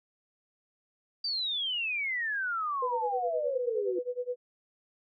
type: exponential sweep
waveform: sine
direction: down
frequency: 4724 to 349.2 Hz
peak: -29 dBFS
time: 1.24-3.99 s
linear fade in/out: 5 ms
type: tone with tremolo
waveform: sine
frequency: 493.9 Hz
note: B4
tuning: in tune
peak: -28 dBFS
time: 2.82-4.36 s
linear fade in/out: 5 ms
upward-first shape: sine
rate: 9.6 Hz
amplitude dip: 95%
effects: none